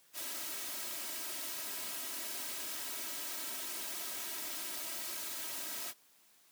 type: noise with comb filter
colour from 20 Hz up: white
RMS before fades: -41 dBFS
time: 0.13-5.94 s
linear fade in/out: 50 ms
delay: 3.1 ms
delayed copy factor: +0.8
effects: white hiss -66 dBFS RMS until 6.51 s + high-pass 150 Hz 12 dB/octave